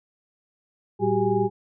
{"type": "tone cluster", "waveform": "sine", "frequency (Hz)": [112.8, 192.8, 377.9, 399.1, 824], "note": ["A2", "G3", "F#4", "G4", "G#5"], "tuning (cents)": [44, -28, 37, 31, -14], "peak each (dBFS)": [-29, -27, -25, -23, -27], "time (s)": [0.99, 1.5], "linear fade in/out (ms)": 50, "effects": []}